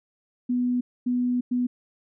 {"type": "tone bursts at uneven times", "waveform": "sine", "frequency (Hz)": 246.9, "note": "B3", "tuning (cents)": 0, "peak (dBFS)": -21, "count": 3, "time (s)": [[0.49, 0.81], [1.06, 1.41], [1.51, 1.67]], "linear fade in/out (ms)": 10, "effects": []}